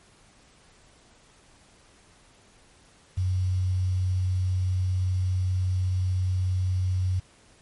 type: tone with quantisation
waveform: sine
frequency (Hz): 92.5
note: F#2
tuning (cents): 0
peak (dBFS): -22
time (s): 3.17-7.2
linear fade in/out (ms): 10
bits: 8
effects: pink hiss -57 dBFS RMS until 7.61 s + MP3 48 kbps